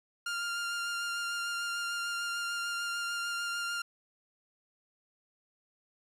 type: tone with vibrato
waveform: sawtooth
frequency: 1398 Hz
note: F6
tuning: 1 cent sharp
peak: -29 dBFS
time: 0.26-3.82 s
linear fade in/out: 5 ms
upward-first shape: sine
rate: 6.7 Hz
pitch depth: 12 cents each way
effects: low-pass 10000 Hz 12 dB/octave + 10-bit